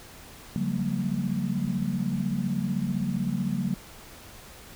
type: tone cluster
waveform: sine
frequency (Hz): 141 / 180.4 / 196.2 / 230.2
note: C#3 / F#3 / G3 / A#3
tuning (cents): +30 / -44 / +2 / -22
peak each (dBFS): -32 / -30 / -30 / -31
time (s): 0.56-3.74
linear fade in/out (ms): 0
effects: pink hiss -47 dBFS RMS until 4.75 s